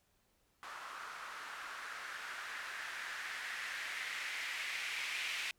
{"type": "noise with low-pass filter sweep", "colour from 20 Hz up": "violet", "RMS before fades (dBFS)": -43, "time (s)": [0.63, 5.51], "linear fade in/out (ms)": 0, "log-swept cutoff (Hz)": [1200, 2400], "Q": 2.7, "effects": ["pink hiss -75 dBFS RMS until 5.58 s"]}